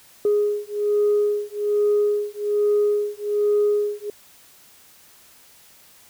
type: beating tone pair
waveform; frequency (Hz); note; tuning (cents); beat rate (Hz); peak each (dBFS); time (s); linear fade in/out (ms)
sine; 414.3 / 415.5; G#4 / G#4; -4 / +1; 1.2; -20; 0.25-4.1; 2
effects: tanh soft clip ceiling -12 dBFS + white hiss -51 dBFS RMS until 6.09 s